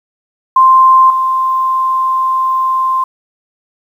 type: tone with level steps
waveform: sine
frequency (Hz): 1046.5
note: C6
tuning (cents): 0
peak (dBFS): -3 / -10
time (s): 0.56-3.04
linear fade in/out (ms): 5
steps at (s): 1.1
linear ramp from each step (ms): 2
effects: 7-bit